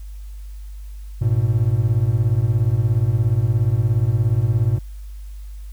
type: beating tone pair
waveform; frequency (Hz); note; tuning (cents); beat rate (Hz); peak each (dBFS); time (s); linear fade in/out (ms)
triangle; 104.7 / 121.7; G#2 / B2; +15 / -25; 17; -16; 1.21-4.79; 10
effects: added 50 Hz sine -31 dBFS peak until 5.72 s + white hiss -55 dBFS RMS until 5.72 s